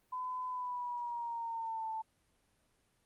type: tone with pitch glide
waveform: sine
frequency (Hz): 1010 to 884.3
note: B5 to A5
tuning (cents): +39 to +8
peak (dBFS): -36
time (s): 0.12-2.02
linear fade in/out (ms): 10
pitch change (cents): -231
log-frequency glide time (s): 0.48-1.9
effects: pink hiss -74 dBFS RMS until 3.05 s + Opus 32 kbps